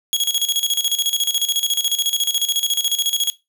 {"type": "tone with tremolo", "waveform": "sawtooth", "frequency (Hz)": 3322, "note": "G#7", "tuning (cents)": 0, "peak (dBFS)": -12, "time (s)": [0.13, 3.3], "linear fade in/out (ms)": 0, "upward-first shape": "square", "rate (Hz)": 14, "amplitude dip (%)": 75, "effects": ["noise-tail reverb RT60 0.2 s tail -17 dB re dry"]}